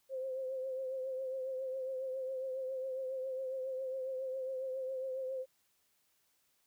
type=tone with vibrato; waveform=sine; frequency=523.3 Hz; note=C5; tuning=in tune; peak=-36 dBFS; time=0.09-5.46 s; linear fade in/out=50 ms; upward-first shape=triangle; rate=7.3 Hz; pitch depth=46 cents each way; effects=white hiss -75 dBFS RMS until 6.66 s